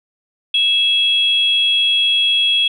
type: tone pair together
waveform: sine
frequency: 2632 / 3316 Hz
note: E7 / G#7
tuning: -3 / -3 cents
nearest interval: major third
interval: 400 cents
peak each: -19 / -12 dBFS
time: 0.54-2.68 s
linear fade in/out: 5 ms
effects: tanh soft clip ceiling -5 dBFS